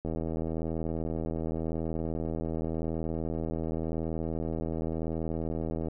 click train, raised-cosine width 2 ms, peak -20 dBFS, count 473, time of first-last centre 0.05-5.884 s, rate 80.9 Hz, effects none

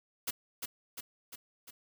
white noise with echo, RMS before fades -34 dBFS, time 0.27-0.31 s, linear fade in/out 10 ms, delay 350 ms, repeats 4, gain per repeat -4 dB, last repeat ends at 1.71 s, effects none

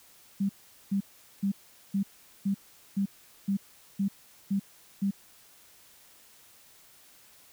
sine tone bursts, 197.5 Hz, G3, 13 cents sharp, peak -24 dBFS, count 10, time 0.4-5.11 s, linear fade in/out 10 ms, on 93 ms, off 420 ms, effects white hiss -57 dBFS RMS until 7.52 s

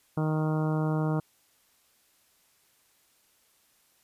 harmonic tone, 155.56 Hz, D#3, in tune, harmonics 1 / 2 / 3 / 4 / 5 / 6 / 7 / 8 / 9, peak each -26 / -32 / -36 / -38 / -40 / -42 / -43 / -44 / -45 dBFS, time 0.17-1.2 s, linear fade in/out 5 ms, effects white hiss -66 dBFS RMS until 4.03 s + resampled to 32000 Hz

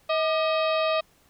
harmonic tone with a mistuned harmonic, 636 Hz, D#5, 38 cents sharp, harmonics 1 / 2 / 3 / 4 / 5 / 6 / 7 / 8, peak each -23 / -28 / -39 / -32 / -38 / -36 / -41 / -46 dBFS, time 0.09-1.01 s, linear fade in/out 10 ms, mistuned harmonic 2, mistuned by -89 cents, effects pink hiss -61 dBFS RMS until 1.29 s

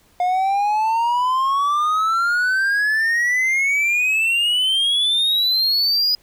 triangle exponential sweep, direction up, 711 to 4973 Hz, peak -14 dBFS, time 0.2-6.15 s, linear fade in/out 2 ms, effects pink hiss -56 dBFS RMS until 6.22 s

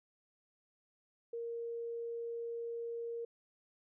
sine tone, 466.2 Hz, A#4, in tune, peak -38 dBFS, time 1.33-3.25 s, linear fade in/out 5 ms, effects none

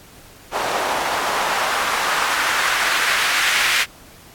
white noise with band-pass filter sweep, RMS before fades -20 dBFS, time 0.51-3.86 s, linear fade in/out 50 ms, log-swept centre 700 to 2100 Hz, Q 1.5, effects pink hiss -45 dBFS RMS until 4.34 s + AAC 64 kbps

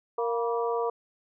harmonic tone with a mistuned harmonic, 232.8 Hz, A#3, 2 cents flat, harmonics 2 / 3 / 4 / 5, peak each -27 / -34 / -33 / -35 dBFS, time 0.18-0.9 s, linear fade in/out 5 ms, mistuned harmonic 4, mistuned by +63 cents, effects none

